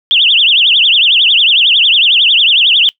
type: tone with vibrato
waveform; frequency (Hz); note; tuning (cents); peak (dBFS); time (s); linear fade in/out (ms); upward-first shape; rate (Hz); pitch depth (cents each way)
sine; 3110; G7; -14; -5; 0.11-2.89; 0; triangle; 11; 300
effects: noise-tail reverb RT60 0.1 s tail -22 dB re dry